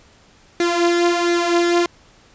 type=tone with flanger; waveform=sawtooth; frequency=345.5 Hz; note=F4; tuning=19 cents flat; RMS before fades=-17 dBFS; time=0.6-1.86 s; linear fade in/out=2 ms; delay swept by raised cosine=0.49 to 3.49 ms; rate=1.4 Hz; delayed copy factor=+0.6; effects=pink hiss -51 dBFS RMS until 2.34 s + resampled to 16000 Hz